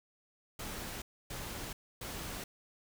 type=noise bursts; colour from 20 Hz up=pink; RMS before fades=-42 dBFS; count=3; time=0.59-2.44 s; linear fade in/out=5 ms; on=430 ms; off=280 ms; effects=none